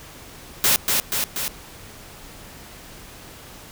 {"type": "noise with echo", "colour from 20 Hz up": "white", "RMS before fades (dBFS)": -17, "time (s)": [0.64, 0.76], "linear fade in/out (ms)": 0, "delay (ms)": 240, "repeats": 3, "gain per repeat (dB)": -3, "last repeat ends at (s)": 1.48, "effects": ["pink hiss -42 dBFS RMS until 3.71 s"]}